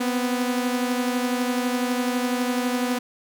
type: beating tone pair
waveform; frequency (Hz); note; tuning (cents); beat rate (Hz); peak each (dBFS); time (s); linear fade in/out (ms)
sawtooth; 246 / 258; B3 / C4; -7 / -24; 12; -19 / -25; 0-2.99; 10
effects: none